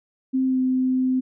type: tone with pitch glide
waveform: sine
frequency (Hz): 261.6 to 257.6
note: C4 to C4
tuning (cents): 0 to -27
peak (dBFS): -18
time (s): 0.33-1.21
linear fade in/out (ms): 20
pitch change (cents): -27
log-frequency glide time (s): 0.45-0.59
effects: none